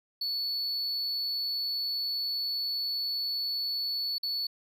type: tone with dropouts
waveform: triangle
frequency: 4435 Hz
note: C#8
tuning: in tune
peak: -28 dBFS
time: 0.21-4.47 s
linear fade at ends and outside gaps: 5 ms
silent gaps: 4.183-4.23 s
effects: none